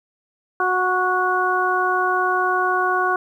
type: harmonic tone with a mistuned harmonic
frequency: 366.6 Hz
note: F#4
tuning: 16 cents flat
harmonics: 1 / 2 / 3 / 4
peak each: -24 / -23 / -21 / -22 dBFS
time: 0.6-3.16 s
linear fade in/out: 2 ms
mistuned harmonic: 3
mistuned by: +17 cents
effects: 9-bit